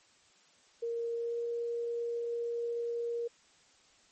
sine tone with pitch glide, 466.2 to 470.3 Hz, A#4 to A#4, 0 to +15 cents, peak -32 dBFS, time 0.82-3.28 s, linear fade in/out 10 ms, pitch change +15 cents, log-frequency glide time 1.16-1.38 s, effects white hiss -64 dBFS RMS until 4.11 s + MP3 32 kbps

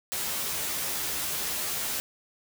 white noise with comb filter, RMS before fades -31 dBFS, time 0.12-2 s, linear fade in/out 0 ms, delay 13 ms, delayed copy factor +0.65, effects none

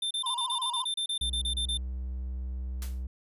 square tone bursts, 3574 Hz, A7, 26 cents sharp, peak -29 dBFS, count 15, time 0.02-1.774 s, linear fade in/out 5 ms, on 88 ms, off 31 ms
triangle tone with vibrato, 990 Hz, B5, 4 cents sharp, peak -31 dBFS, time 0.23-0.85 s, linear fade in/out 10 ms, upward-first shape square, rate 14 Hz, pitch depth 74 cents each way
triangle tone, 63.4 Hz, B1, 46 cents sharp, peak -30 dBFS, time 1.21-3.07 s, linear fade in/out 5 ms
white noise with exponential decay, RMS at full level -39 dBFS, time 2.82-3.03 s, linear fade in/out 1 ms, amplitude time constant 45 ms
effects resampled to 32000 Hz

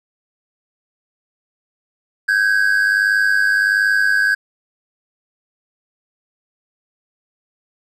triangle tone pair together, 1540.6 / 1642 Hz, G6 / G#6, -30 / -20 cents, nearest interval minor second, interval 110 cents, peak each -14 dBFS, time 2.28-4.35 s, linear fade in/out 10 ms, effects none

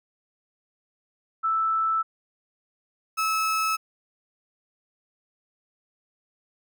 sine / 35% pulse tone pair in turn, 1318.5 / 1298.8 Hz, E6 / E6, 0 / -26 cents, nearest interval unison, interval 26 cents, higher first, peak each -21 dBFS, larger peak neither, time 1.43-2.03 / 3.17-3.77 s, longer neither, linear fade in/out 20 ms, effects none

